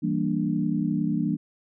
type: chord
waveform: sine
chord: E half-diminished seventh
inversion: none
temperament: equal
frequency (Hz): 164.81 / 196 / 233.1 / 293.7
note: E3 / G3 / Bb3 / D4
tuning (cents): 0 / 0 / 0 / 0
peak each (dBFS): -28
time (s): 0.02-1.37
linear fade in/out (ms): 20
effects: none